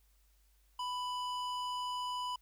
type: tone with band-pass filter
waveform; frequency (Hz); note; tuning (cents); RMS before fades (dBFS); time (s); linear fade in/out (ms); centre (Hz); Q
square; 993; B5; +9; -38; 0.79-2.36; 5; 2100; 0.69
effects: added 50 Hz sine -66 dBFS peak until 2.41 s + white hiss -74 dBFS RMS until 2.41 s